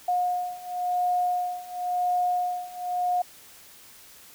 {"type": "beating tone pair", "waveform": "sine", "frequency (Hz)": [718, 718.95], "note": ["F5", "F#5"], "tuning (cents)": [48, -50], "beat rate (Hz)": 0.95, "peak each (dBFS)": [-28, -26], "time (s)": [0.08, 3.22], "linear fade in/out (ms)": 5, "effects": ["white hiss -50 dBFS RMS until 4.34 s"]}